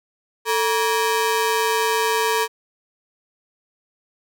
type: ring-modulated tone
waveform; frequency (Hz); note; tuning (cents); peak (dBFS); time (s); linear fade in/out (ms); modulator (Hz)
sawtooth; 699; F5; +1; -11; 0.45-2.48; 50; 254
effects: none